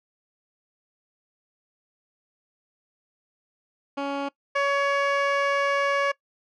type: tone pair in turn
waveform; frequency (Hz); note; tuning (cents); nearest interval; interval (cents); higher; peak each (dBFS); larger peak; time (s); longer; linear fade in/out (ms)
15% pulse; 279.7 / 561.5; C#4 / C#5; +16 / +22; octave; 1206; second; -20 / -14; second; 3.97-4.29 / 4.55-6.12; second; 10
effects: noise-tail reverb RT60 0.1 s tail -21 dB re dry + low-pass 3000 Hz 12 dB/octave